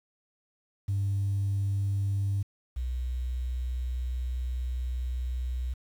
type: tone pair in turn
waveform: sine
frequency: 99.1 / 62.43 Hz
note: G2 / B1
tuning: +19 / +19 cents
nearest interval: minor sixth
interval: 800 cents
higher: first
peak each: -24 / -28 dBFS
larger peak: first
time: 0.88-2.43 / 2.76-5.74 s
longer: second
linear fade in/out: 10 ms
effects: tanh soft clip ceiling -22 dBFS + 9-bit